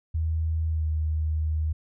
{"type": "tone with pitch glide", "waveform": "sine", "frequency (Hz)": [80.1, 78], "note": ["E2", "D#2"], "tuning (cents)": [-49, 5], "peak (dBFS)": -23, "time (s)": [0.14, 1.73], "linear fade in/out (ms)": 10, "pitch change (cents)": -46, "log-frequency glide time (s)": [0.69, 0.86], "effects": []}